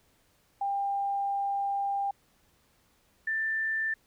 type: tone pair in turn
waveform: sine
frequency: 797 / 1776.3 Hz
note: G5 / A6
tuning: +28 / +16 cents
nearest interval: octave + major second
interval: 1388 cents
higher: second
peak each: -27 dBFS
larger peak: neither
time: 0.61-2.11 / 3.27-3.94 s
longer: first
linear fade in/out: 5 ms
effects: pink hiss -67 dBFS RMS until 4.06 s